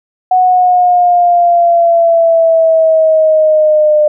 sine exponential sweep, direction down, 740 to 601 Hz, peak -5 dBFS, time 0.31-4.08 s, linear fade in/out 5 ms, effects none

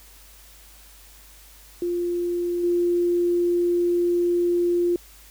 sine tone with level steps, 349.2 Hz, F4, in tune, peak -22 / -18 dBFS, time 1.82-4.96 s, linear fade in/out 2 ms, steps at 2.63 s, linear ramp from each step 10 ms, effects added 50 Hz sine -50 dBFS peak until 5.3 s + white hiss -50 dBFS RMS until 5.3 s

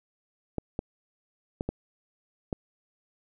clicks, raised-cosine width 2 ms, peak -16 dBFS, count 5, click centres 0.583 / 0.791 / 1.609 / 1.69 / 2.528 s, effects none

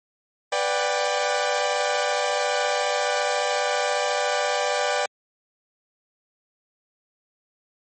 sawtooth chord, G major seventh, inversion first, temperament equal with one note detuned, 493.9 / 587.3 / 740 / 794.5 Hz, B4 / D5 / F#5 / G5, 0 / 0 / 0 / +23 cents, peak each -24 / -21 / -27 / -23 dBFS, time 0.52-5.06 s, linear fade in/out 5 ms, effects MP3 32 kbps

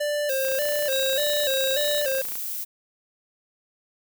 square tone with vibrato, 560 Hz, C#5, 18 cents sharp, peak -24 dBFS, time 0-2.22 s, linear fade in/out 10 ms, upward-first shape square, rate 1.7 Hz, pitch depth 88 cents each way
violet noise, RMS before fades -31 dBFS, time 0.28-2.65 s, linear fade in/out 20 ms
click train, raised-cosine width 0.3 ms, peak -24 dBFS, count 57, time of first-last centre 0.45-2.355 s, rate 29.4 Hz
40% pulse tone, 3815 Hz, A#7, 39 cents sharp, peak -26 dBFS, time 0.91-2.02 s, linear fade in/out 20 ms
effects none

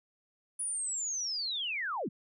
sine linear sweep, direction down, 9930 to 134 Hz, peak -32 dBFS, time 0.59-2.09 s, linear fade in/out 10 ms, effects none

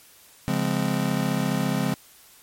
square chord, Db major seventh, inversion none, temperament just, 138.59 / 173.24 / 207.9 / 259.9 Hz, Db3 / F3 / Ab3 / C4, 0 / -14 / +2 / -11 cents, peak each -29 / -28 / -28 / -29 dBFS, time 0.48-1.94 s, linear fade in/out 0 ms, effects white hiss -52 dBFS RMS until 2.42 s + MP3 64 kbps

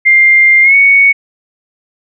sine tone with pitch glide, 2100 to 2225 Hz, C7 to C#7, +6 to +6 cents, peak -3 dBFS, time 0.05-1.13 s, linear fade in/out 20 ms, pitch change +100 cents, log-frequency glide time 0.62-0.75 s, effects none

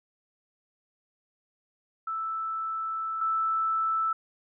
sine tone pair in turn, 1318.5 / 1318.5 Hz, E6 / E6, 0 / 0 cents, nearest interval unison, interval 0 cents, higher neither, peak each -29 / -24 dBFS, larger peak second, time 2.07-3.21 / 3.21-4.13 s, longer first, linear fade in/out 5 ms, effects none

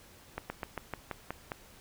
slowing click train, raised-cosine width 0.5 ms, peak -20 dBFS, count 8, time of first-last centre 0.38-1.518 s, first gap 120 ms, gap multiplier 1.1, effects pink hiss -56 dBFS RMS until 1.8 s

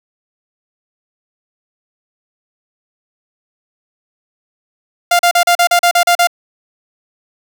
sawtooth tone bursts, 698.5 Hz, F5, in tune, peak -4 dBFS, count 10, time 5.11-6.272 s, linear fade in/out 5 ms, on 82 ms, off 38 ms, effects none

